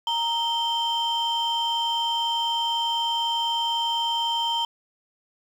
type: tone pair together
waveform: sine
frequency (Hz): 930 / 3128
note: A#5 / G7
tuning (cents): -4 / -4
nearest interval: octave + major sixth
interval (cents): 2100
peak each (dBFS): -23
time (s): 0.07-4.65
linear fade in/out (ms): 2
effects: tanh soft clip ceiling -19 dBFS + 8-bit